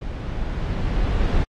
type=noise with level ramp; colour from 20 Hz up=brown; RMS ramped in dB=-29 to -18 dBFS; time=0.01-1.44 s; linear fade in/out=10 ms; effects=low-pass 4000 Hz 12 dB/octave + AAC 48 kbps